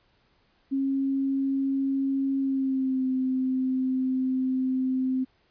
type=tone with pitch glide; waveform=sine; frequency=271.4 to 259.4 Hz; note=C#4 to C4; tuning=-36 to -15 cents; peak=-23 dBFS; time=0.71-5.25 s; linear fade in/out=20 ms; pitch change=-79 cents; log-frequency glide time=2.4-3.06 s; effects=pink hiss -66 dBFS RMS until 5.5 s + resampled to 11025 Hz